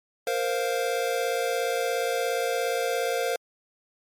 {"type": "chord", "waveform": "square", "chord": "Bb suspended second", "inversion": "none", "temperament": "equal", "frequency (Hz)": [466.2, 523.3, 698.5], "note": ["Bb4", "C5", "F5"], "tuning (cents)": [0, 0, 0], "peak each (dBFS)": [-29, -29, -31], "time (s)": [0.27, 3.36], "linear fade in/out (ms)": 2, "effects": ["MP3 64 kbps"]}